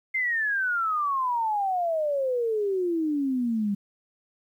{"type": "exponential sweep", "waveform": "sine", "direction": "down", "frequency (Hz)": [2110, 197.2], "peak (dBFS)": -23, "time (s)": [0.14, 3.75], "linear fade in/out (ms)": 10, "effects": ["10-bit"]}